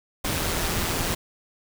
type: noise with amplitude modulation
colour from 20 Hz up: pink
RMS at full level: -24 dBFS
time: 0.24-1.15 s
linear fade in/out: 10 ms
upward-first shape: sine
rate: 167 Hz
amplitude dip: 45%
effects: none